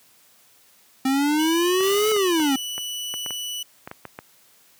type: exponential two-way sweep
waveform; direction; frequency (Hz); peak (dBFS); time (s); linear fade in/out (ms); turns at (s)
square; up then down; 261.6 to 437.5 to 261.6; -19; 1.05-2.56; 5; 2.11
type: tone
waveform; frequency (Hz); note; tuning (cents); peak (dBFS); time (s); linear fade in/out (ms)
sawtooth; 2960; F#7; 0; -25; 1.39-3.63; 5
type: clicks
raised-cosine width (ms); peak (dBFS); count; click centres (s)
0.5; -19; 12; 1.807 / 2.118 / 2.164 / 2.4 / 2.78 / 3.14 / 3.262 / 3.307 / 3.875 / 3.914 / 4.053 / 4.189
type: noise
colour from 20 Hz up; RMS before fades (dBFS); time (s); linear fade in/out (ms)
white; -33; 1.83-2.12; 0
effects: white hiss -56 dBFS RMS until 4.79 s + high-pass 80 Hz 12 dB/octave